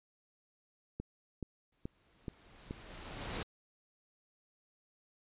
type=click train; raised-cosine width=3 ms; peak=-26 dBFS; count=5; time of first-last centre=1-2.709 s; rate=2.34 Hz
type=noise with exponential growth; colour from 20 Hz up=pink; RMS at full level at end=-38 dBFS; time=1.72-3.43 s; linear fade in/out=5 ms; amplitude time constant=370 ms
effects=resampled to 8000 Hz